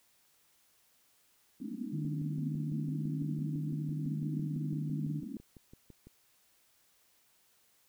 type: band-pass noise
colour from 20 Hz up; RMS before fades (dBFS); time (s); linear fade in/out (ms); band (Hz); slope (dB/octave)
white; -40; 1.6-5.37; 2; 190 to 310; 96
type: tone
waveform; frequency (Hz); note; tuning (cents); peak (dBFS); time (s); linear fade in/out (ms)
sine; 151.7; D#3; -44; -34; 1.92-5.21; 20
type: click train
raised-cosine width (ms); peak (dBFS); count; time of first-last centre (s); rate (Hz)
3; -39; 25; 2.05-6.07; 5.97
effects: white hiss -69 dBFS RMS until 7.88 s